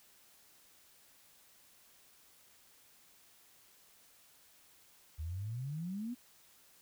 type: exponential sweep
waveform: sine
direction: up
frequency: 74.4 to 253.1 Hz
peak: -37 dBFS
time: 5.18-6.15 s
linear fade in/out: 20 ms
effects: white hiss -64 dBFS RMS until 6.81 s